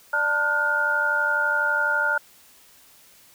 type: tone cluster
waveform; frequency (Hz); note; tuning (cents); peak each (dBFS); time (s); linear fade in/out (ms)
sine; 591 / 893 / 1419 / 1511; D5 / A5 / F6 / F#6; +11 / +25 / +27 / +36; -30 / -28 / -21 / -28; 0.13-2.18; 5
effects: white hiss -53 dBFS RMS until 3.34 s